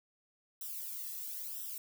violet noise with flanger, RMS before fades -42 dBFS, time 0.61-1.78 s, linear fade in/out 2 ms, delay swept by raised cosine 0.44 to 1.34 ms, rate 1 Hz, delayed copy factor -0.8, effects none

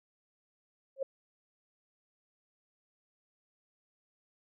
sine tone with exponential growth, 540 Hz, C#5, 45 cents flat, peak -26 dBFS, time 0.96-1.03 s, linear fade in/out 5 ms, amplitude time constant 15 ms, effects none

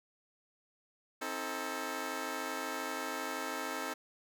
10% pulse chord, A diminished, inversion first, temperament just, 264 / 316.8 / 440 Hz, C4 / Eb4 / A4, +16 / +31 / 0 cents, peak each -33 dBFS, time 1.21-3.94 s, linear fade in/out 10 ms, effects none

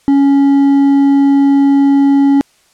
triangle tone with hard clipping, 278.4 Hz, C#4, 8 cents sharp, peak -7 dBFS, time 0.08-2.41 s, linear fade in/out 0 ms, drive 7 dB, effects white hiss -52 dBFS RMS until 2.73 s + low-pass 9000 Hz 12 dB/octave

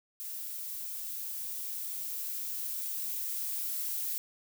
violet noise with level ramp, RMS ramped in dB -40 to -34 dBFS, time 0.2-4.18 s, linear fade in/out 0 ms, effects none

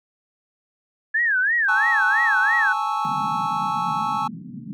sine tone with vibrato, 1686 Hz, G#6, 26 cents sharp, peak -17 dBFS, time 1.14-2.73 s, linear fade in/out 10 ms, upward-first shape sine, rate 3 Hz, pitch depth 220 cents each way
triangle chord, A major seventh, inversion third, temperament equal with one note detuned, 830.6 / 880 / 1108.7 / 1310.2 Hz, G#5 / A5 / C#6 / E6, 0 / 0 / 0 / -11 cents, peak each -25 dBFS, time 1.68-4.28 s, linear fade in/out 10 ms
pink band-pass noise, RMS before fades -35 dBFS, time 3.05-4.73 s, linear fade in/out 0 ms, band 140 to 260 Hz, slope 48 dB/octave
effects none

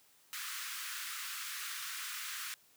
pink high-pass noise, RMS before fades -42 dBFS, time 0.33-2.54 s, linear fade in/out 0 ms, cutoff 1200 Hz, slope 48 dB/octave, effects white hiss -66 dBFS RMS until 2.76 s + high-pass 80 Hz 12 dB/octave

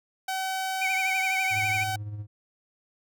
sawtooth tone, 760 Hz, F#5, 46 cents sharp, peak -24 dBFS, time 0.28-1.96 s, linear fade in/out 5 ms
triangle tone with vibrato, 2300 Hz, D7, 37 cents flat, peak -24 dBFS, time 0.81-1.84 s, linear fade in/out 10 ms, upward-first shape triangle, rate 12 Hz, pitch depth 95 cents each way
triangle tone with tremolo, 104.5 Hz, G#2, 11 cents sharp, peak -29 dBFS, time 1.5-2.27 s, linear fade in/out 50 ms, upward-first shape sine, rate 16 Hz, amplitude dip 45%
effects none

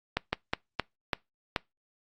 slowing click train, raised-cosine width 0.3 ms, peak -10 dBFS, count 6, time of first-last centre 0.17-1.562 s, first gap 160 ms, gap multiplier 1.28, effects noise-tail reverb RT60 0.2 s tail -24 dB re dry + Opus 48 kbps

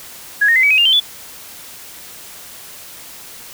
sine tone with pitch steps, 1668 / 1850.8 / 2054 / 2279 / 2528 / 2805 / 3113 / 3454 Hz, G#6 / A#6 / C7 / C#7 / D#7 / F7 / G7 / A7, +7 / -13 / -33 / +47 / +27 / +7 / -13 / -33 cents, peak -9 dBFS, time 0.41-1.002 s, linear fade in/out 10 ms, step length 74 ms, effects white hiss -36 dBFS RMS until 3.53 s

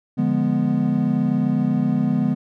triangle chord, D diminished seventh, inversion none, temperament equal, 146.83 / 174.61 / 207.7 / 246.9 Hz, D3 / F3 / Ab3 / Cb4, 0 / 0 / 0 / 0 cents, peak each -22 / -23 / -20 / -19 dBFS, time 0.17-2.35 s, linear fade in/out 20 ms, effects none

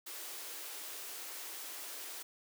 white high-pass noise, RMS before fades -45 dBFS, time 0.06-2.23 s, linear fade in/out 10 ms, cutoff 280 Hz, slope 96 dB/octave, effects none

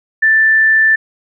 sine tone, 1767 Hz, A6, 7 cents sharp, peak -7 dBFS, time 0.22-0.96 s, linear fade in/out 10 ms, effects none

